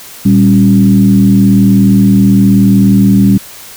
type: tone with frequency modulation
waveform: sine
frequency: 196 Hz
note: G3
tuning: in tune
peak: -3 dBFS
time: 0.25-3.38 s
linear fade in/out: 10 ms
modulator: 79 Hz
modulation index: 0.84
effects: white hiss -31 dBFS RMS until 3.76 s

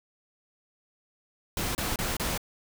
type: noise bursts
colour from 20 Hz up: pink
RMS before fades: -30 dBFS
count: 4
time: 1.57-2.377 s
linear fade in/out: 2 ms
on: 180 ms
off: 29 ms
effects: none

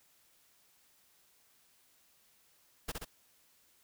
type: noise with echo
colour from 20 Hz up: pink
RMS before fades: -37 dBFS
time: 2.88-2.92 s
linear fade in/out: 10 ms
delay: 65 ms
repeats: 2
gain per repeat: -3 dB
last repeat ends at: 3.05 s
effects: white hiss -68 dBFS RMS until 3.83 s

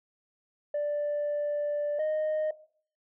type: tone pair in turn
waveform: sine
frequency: 587.3 / 618.2 Hz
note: D5 / D#5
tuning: 0 / -11 cents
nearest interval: minor second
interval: 89 cents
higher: second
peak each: -25 / -23 dBFS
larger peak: second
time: 0.74-1.99 / 1.99-2.51 s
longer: first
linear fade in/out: 5 ms
effects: noise-tail reverb RT60 0.5 s tail -19 dB re dry + tanh soft clip ceiling -25 dBFS

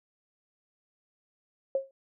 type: tone with exponential decay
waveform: sine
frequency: 540 Hz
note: C#5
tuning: 45 cents flat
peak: -21 dBFS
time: 1.75-1.91 s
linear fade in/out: 2 ms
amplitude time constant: 33 ms
effects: none

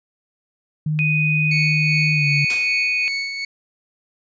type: tone with pitch glide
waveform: sine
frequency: 153.6 to 144.98 Hz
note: D#3 to D3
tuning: -22 to -22 cents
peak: -18 dBFS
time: 0.86-2.45 s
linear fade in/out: 5 ms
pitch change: -100 cents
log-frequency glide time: 2.14-2.26 s
type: tone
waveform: sine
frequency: 2489 Hz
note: D#7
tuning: in tune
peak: -18 dBFS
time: 0.99-3.08 s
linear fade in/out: 0 ms
type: tone with tremolo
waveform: 30% pulse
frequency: 2217 Hz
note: C#7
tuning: in tune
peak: -18 dBFS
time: 1.51-3.45 s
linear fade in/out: 5 ms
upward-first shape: sine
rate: 2.6 Hz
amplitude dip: 45%
type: noise with exponential decay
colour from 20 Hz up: white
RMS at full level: -25 dBFS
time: 2.5-2.85 s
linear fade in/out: 0 ms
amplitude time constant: 76 ms
effects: resampled to 16000 Hz

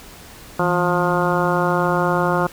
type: harmonic tone with a mistuned harmonic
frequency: 177.4 Hz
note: F3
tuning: 27 cents sharp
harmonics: 1 / 2 / 3 / 4 / 5 / 6 / 7 / 8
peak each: -22 / -23 / -23 / -25 / -25 / -25 / -26 / -26 dBFS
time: 0.59-2.47 s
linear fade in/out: 5 ms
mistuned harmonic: 1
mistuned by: -110 cents
effects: pink hiss -41 dBFS RMS until 2.52 s

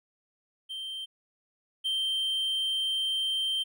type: tone pair in turn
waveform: triangle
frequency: 3136 / 3136 Hz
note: G7 / G7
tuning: 0 / 0 cents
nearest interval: unison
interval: 0 cents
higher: neither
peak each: -33 / -25 dBFS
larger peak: second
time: 0.69-1.06 / 1.84-3.64 s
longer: second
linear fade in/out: 20 ms
effects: none

